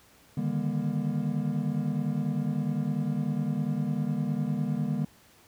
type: tone cluster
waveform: triangle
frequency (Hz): 146.7 / 156.6 / 200.9 / 237.9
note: D3 / D#3 / G3 / A#3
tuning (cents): -2 / +11 / +43 / +35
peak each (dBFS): -30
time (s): 0.37-5.05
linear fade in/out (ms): 5
effects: pink hiss -58 dBFS RMS until 5.47 s + high-pass 60 Hz 12 dB/octave